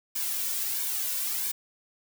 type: noise with flanger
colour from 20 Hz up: blue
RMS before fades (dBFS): -30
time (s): 0.15-1.52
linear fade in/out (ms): 10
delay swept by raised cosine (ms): 1.5 to 2.45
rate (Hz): 1.5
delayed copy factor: -0.65
effects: none